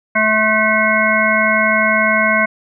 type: harmonic tone with a mistuned harmonic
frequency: 217.1 Hz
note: A3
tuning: 23 cents flat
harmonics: 1 / 3 / 5 / 7 / 9 / 10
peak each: -21 / -18 / -19 / -17 / -22 / -16 dBFS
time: 0.15-2.46 s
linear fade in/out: 10 ms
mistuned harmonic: 5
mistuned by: -23 cents
effects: none